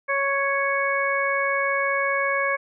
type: harmonic tone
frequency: 554.4 Hz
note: C#5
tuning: in tune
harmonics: 1 / 2 / 3 / 4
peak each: -26 / -26 / -26 / -26 dBFS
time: 0.08-2.57 s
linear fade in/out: 20 ms
effects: none